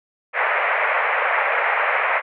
white band-pass noise, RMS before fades -20 dBFS, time 0.33-2.22 s, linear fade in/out 50 ms, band 490 to 2300 Hz, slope 48 dB/octave, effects none

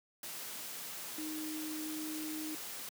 sine tone in noise, 310.1 Hz, D#4, 6 cents flat, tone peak -39 dBFS, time 1.18-2.55 s, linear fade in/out 2 ms, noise white, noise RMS -44 dBFS, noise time 0.23-2.89 s, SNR +2 dB, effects high-pass 150 Hz 12 dB/octave

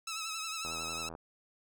10% pulse tone with vibrato, 1300 Hz, E6, 24 cents flat, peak -28 dBFS, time 0.07-1.09 s, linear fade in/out 5 ms, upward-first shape triangle, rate 11 Hz, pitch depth 57 cents each way
click train, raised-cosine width 1 ms, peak -31 dBFS, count 42, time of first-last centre 0.65-1.151 s, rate 81.8 Hz
effects none

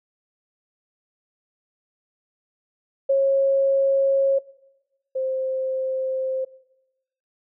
sine tone pair in turn, 545 / 524.3 Hz, C#5 / C5, -29 / +3 cents, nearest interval minor second, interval 68 cents, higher first, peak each -15 / -22 dBFS, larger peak first, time 3.09-4.39 / 5.15-6.45 s, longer neither, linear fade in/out 10 ms, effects noise-tail reverb RT60 1.0 s tail -21 dB re dry

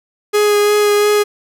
45% pulse tone with vibrato, 415.3 Hz, G#4, in tune, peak -10 dBFS, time 0.33-1.24 s, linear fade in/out 20 ms, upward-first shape sine, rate 2.9 Hz, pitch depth 12 cents each way, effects none

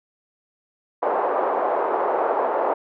white band-pass noise, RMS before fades -22 dBFS, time 1.02-2.74 s, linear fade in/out 10 ms, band 410 to 940 Hz, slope 24 dB/octave, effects none

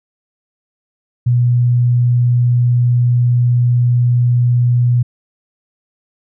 sine tone, 121.9 Hz, B2, 22 cents flat, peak -9 dBFS, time 1.26-5.03 s, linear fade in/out 10 ms, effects none

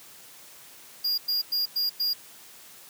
square tone bursts, 4830 Hz, D8, 48 cents sharp, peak -24 dBFS, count 5, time 1.04-2.136 s, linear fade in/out 10 ms, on 140 ms, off 99 ms, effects white hiss -49 dBFS RMS until 2.89 s + high-pass 100 Hz 12 dB/octave

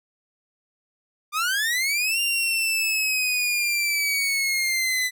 sawtooth linear two-way sweep, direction up then down, 1179 to 2794 to 1995 Hz, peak -18 dBFS, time 1.32-5.11 s, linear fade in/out 50 ms, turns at 2.2 s, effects none

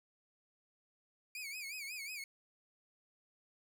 sawtooth tone with vibrato, 2349 Hz, D7, in tune, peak -39 dBFS, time 1.35-2.24 s, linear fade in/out 2 ms, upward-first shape sine, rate 5.5 Hz, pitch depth 140 cents each way, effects none

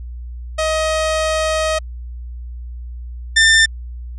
sawtooth tone pair in turn, 630 / 1792.2 Hz, D#5 / A6, +21 / +31 cents, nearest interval octave + tritone, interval 1810 cents, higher second, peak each -12 / -5 dBFS, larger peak second, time 0.58-1.79 / 3.36-3.66 s, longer first, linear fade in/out 10 ms, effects added 60 Hz sine -27 dBFS peak until 4.18 s + resampled to 22050 Hz

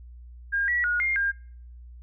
sine tone with pitch steps, 1614 / 1935 / 1445 / 2119 / 1606 Hz, G#6 / B6 / F#6 / C7 / G6, -50 / -36 / -41 / +21 / +41 cents, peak -22 dBFS, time 0.52-1.32 s, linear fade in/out 20 ms, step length 160 ms, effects noise-tail reverb RT60 0.6 s tail -25 dB re dry + added 60 Hz sine -42 dBFS peak until 2.02 s

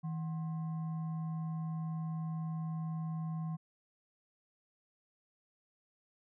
sine tone with frequency modulation, 161 Hz, E3, 41 cents flat, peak -35 dBFS, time 0.03-3.57 s, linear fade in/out 20 ms, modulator 900 Hz, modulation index 0.24, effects none

